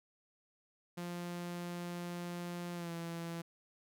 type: tone with pitch glide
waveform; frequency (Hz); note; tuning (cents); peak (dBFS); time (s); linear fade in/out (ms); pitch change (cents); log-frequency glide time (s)
sawtooth; 174.61 to 168.18; F3 to E3; 0 to +35; -36; 0.97-3.42; 10; -65; 2.74-2.92
effects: none